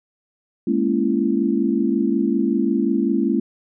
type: chord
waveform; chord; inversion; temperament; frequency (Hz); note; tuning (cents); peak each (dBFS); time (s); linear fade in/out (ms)
sine; A# half-diminished seventh; third; equal with one note detuned; 207.7 / 233.1 / 277.2 / 336.9; G#3 / A#3 / C#4 / E4; 0 / 0 / 0 / +38; -22; 0.67-3.4; 5
effects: none